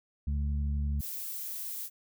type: harmonic tone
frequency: 72.1 Hz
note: D2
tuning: 31 cents flat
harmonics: 1 / 2 / 3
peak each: -28 / -39 / -41 dBFS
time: 0.27-1.01 s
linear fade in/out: 5 ms
type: noise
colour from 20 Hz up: violet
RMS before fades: -38 dBFS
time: 0.99-1.9 s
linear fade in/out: 50 ms
effects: none